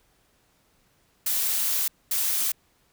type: noise bursts at uneven times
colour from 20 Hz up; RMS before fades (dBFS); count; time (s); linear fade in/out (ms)
blue; -25; 2; 1.26-1.88 / 2.11-2.52; 5
effects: pink hiss -65 dBFS RMS until 2.92 s